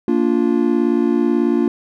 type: chord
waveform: triangle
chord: Bb major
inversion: none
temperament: just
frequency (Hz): 233.1 / 291.4 / 349.6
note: Bb3 / D4 / F4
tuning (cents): 0 / -13 / +2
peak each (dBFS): -16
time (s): 0.08-1.68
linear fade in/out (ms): 2
effects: none